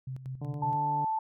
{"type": "tone with tremolo", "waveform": "sine", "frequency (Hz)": 130.7, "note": "C3", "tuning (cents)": -1, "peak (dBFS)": -34, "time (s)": [0.07, 0.76], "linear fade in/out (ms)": 5, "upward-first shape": "square", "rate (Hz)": 5.3, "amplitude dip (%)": 65}
{"type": "harmonic tone", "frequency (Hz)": 146.7, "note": "D3", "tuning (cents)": -2, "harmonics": [1, 2, 3, 4, 5, 6, 7], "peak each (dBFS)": [-35, -43, -49, -50, -51, -54, -58], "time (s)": [0.41, 1.05], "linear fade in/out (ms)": 5}
{"type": "tone", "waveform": "sine", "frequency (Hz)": 880, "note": "A5", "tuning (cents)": 0, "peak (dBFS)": -27, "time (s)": [0.62, 1.19], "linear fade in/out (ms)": 5}
{"effects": []}